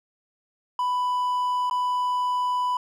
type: tone with dropouts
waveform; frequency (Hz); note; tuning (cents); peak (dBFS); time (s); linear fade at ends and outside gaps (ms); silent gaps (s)
triangle; 993; B5; +9; -20; 0.79-2.77; 2; 1.698-1.71
effects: none